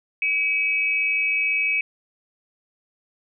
sine tone pair together, 2288 / 2566 Hz, D7 / E7, -46 / -47 cents, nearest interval major second, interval 199 cents, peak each -22 dBFS, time 0.22-1.81 s, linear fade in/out 2 ms, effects none

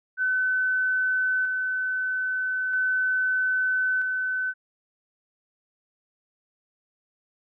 sine tone with tremolo, 1514 Hz, F#6, 39 cents sharp, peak -21 dBFS, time 0.17-4.54 s, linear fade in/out 50 ms, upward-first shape square, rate 0.39 Hz, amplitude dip 30%, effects none

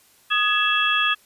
sine tone cluster, 1242 / 1684 / 2655 / 3324 Hz, D#6 / G#6 / E7 / G#7, -3 / +24 / +12 / +1 cents, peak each -23 dBFS, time 0.3-1.15 s, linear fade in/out 20 ms, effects white hiss -56 dBFS RMS until 1.25 s + resampled to 32000 Hz

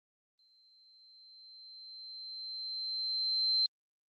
sine tone with exponential growth, 4109 Hz, C8, 32 cents flat, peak -25 dBFS, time 0.39-3.66 s, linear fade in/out 1 ms, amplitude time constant 710 ms, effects Opus 32 kbps

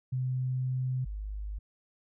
sine tone pair in turn, 128.5 / 51.29 Hz, C3 / G#1, -31 / -21 cents, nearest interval octave + major third, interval 1590 cents, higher first, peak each -28 / -34 dBFS, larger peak first, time 0.12-1.05 / 1.05-1.59 s, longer first, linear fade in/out 10 ms, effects none

